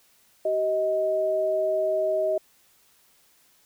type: tone pair together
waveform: sine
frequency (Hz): 383.4 / 629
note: G4 / D#5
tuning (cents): -38 / +19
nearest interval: major sixth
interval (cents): 857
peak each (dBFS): -29 / -22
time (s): 0.45-2.38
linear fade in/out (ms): 5
effects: white hiss -61 dBFS RMS until 3.65 s